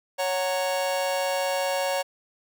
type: chord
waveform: 45% pulse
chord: F# major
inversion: second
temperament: just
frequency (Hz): 555 / 740 / 925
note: C#5 / F#5 / A#5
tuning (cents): +2 / 0 / -14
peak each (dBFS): -26 / -31 / -32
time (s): 0.18-2.03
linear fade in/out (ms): 20
effects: none